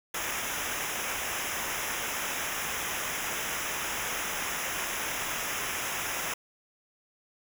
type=noise with comb filter; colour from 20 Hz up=pink; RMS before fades=-33 dBFS; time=0.14-6.34 s; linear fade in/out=5 ms; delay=0.23 ms; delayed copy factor=-0.85; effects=none